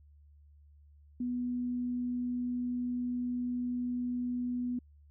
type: tone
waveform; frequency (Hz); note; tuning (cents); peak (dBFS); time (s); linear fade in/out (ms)
sine; 246; B3; -7; -31; 1.2-4.79; 5
effects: added 73 Hz sine -56 dBFS peak until 5.1 s